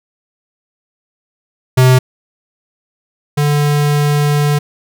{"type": "tone pair in turn", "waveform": "square", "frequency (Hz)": [128.5, 146.57], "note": ["C3", "D3"], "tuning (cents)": [-31, -3], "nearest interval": "major second", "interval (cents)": 228, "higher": "second", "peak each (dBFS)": [-6, -11], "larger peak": "first", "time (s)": [[1.77, 1.99], [3.37, 4.59]], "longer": "second", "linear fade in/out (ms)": 10, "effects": []}